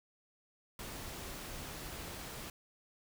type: noise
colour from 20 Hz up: pink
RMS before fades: -45 dBFS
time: 0.79-2.5 s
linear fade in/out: 2 ms
effects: none